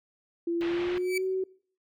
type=tone with pitch glide; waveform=sine; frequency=339.8 to 377 Hz; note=F4 to F#4; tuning=-47 to +32 cents; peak=-26 dBFS; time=0.47-1.44 s; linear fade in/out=5 ms; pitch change=+179 cents; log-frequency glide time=0.66-1.24 s
type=low-pass noise; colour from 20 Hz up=white; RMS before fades=-40 dBFS; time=0.61-0.98 s; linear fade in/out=0 ms; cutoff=3000 Hz; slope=24 dB/octave
type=tone with exponential growth; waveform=40% pulse; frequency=2303 Hz; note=D7; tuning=34 cents flat; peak=-26 dBFS; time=0.95-1.18 s; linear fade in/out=5 ms; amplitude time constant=49 ms
effects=noise-tail reverb RT60 0.5 s tail -22 dB re dry